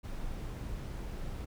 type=noise; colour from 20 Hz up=brown; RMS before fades=-39 dBFS; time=0.03-1.46 s; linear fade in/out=20 ms; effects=none